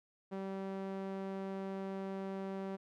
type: tone with band-pass filter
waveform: sawtooth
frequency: 193.2 Hz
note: G3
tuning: 25 cents flat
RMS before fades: -41 dBFS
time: 0.31-2.77 s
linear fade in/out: 20 ms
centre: 440 Hz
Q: 0.66
effects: none